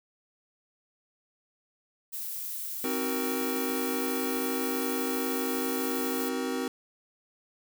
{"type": "noise", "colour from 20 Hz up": "violet", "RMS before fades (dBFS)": -36, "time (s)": [2.12, 6.3], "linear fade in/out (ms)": 20}
{"type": "chord", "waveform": "square", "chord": "C half-diminished seventh", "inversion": "none", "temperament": "just", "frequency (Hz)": [261.6, 314, 376.7, 470.9], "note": ["C4", "Eb4", "Gb4", "Bb4"], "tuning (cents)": [0, 16, 31, 18], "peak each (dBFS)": [-33, -39, -36, -36], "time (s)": [2.84, 6.68], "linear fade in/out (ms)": 2}
{"effects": []}